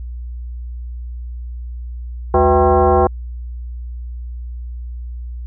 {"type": "tone with frequency modulation", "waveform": "sine", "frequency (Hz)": 207.7, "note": "G#3", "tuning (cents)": 0, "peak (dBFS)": -9, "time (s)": [2.34, 3.07], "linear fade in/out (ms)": 2, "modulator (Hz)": 287, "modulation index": 2.8, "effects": ["added 60 Hz sine -25 dBFS peak until 5.46 s"]}